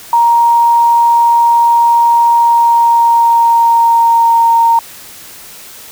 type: tone with pitch glide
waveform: sine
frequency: 937 to 923.6 Hz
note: A#5 to A#5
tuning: +9 to -16 cents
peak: -5 dBFS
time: 0.13-4.79 s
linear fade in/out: 2 ms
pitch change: -25 cents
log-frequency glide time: 2.33-4.52 s
effects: white hiss -33 dBFS RMS until 5.91 s